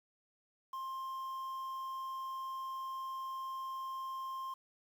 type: tone with quantisation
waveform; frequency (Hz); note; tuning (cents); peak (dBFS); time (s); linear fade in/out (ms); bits
triangle; 1057; C6; +17; -37; 0.73-4.54; 5; 10
effects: none